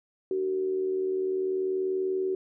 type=tone with amplitude modulation; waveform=sine; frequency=377.3 Hz; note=F#4; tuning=34 cents sharp; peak=-23 dBFS; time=0.31-2.35 s; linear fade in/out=2 ms; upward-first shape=sine; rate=80.4 Hz; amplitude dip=50%; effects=none